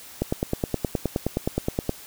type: click train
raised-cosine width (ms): 2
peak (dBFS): -9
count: 17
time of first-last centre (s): 0.22-1.894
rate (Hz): 9.56
effects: white hiss -44 dBFS RMS until 2.06 s